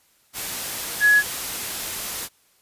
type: tone in noise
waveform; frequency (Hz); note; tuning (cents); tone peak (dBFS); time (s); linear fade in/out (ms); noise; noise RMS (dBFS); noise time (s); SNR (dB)
sine; 1683; G#6; +23; -12; 1-1.23; 50; white; -29; 0.33-2.29; +14
effects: white hiss -61 dBFS RMS until 2.61 s + resampled to 32000 Hz